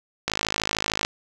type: click train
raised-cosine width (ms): 0.2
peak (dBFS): -5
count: 42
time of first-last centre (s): 0.28-1.049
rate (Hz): 53.3
effects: none